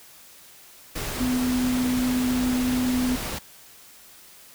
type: tone in noise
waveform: sine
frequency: 251.3 Hz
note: B3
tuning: 30 cents sharp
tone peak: -21 dBFS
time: 1.2-3.16 s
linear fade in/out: 10 ms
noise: pink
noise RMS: -31 dBFS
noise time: 0.95-3.39 s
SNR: +7 dB
effects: white hiss -49 dBFS RMS until 4.54 s